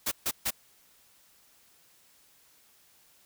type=noise bursts; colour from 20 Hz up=white; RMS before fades=-29 dBFS; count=3; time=0.06-0.508 s; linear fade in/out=10 ms; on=56 ms; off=140 ms; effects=white hiss -62 dBFS RMS until 3.25 s